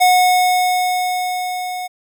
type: tone with level ramp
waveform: square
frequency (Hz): 730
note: F#5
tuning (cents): -24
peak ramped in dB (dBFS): -9 to -24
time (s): 0-1.88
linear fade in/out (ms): 20
effects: none